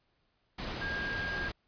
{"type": "tone in noise", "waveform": "sine", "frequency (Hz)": 1619, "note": "G#6", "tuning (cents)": -45, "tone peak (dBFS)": -34, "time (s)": [0.81, 1.49], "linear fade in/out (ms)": 10, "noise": "pink", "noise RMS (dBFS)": -38, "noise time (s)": [0.58, 1.52], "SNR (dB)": 1, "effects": ["pink hiss -75 dBFS RMS until 1.67 s", "resampled to 11025 Hz"]}